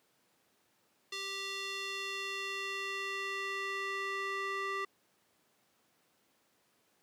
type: tone with band-pass filter sweep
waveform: square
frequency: 392 Hz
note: G4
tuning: in tune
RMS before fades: -38 dBFS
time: 1.12-4.85 s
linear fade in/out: 5 ms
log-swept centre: 3800 to 1600 Hz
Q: 1.5
effects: pink hiss -72 dBFS RMS until 7.02 s + high-pass 200 Hz 12 dB/octave